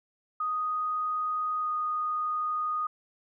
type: tone with pitch glide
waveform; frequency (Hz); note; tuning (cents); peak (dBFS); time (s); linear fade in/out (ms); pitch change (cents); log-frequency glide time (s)
sine; 1244.5 to 1235.9; D#6 to D#6; 0 to -12; -27; 0.4-2.87; 5; -12; 1.61-1.68
effects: none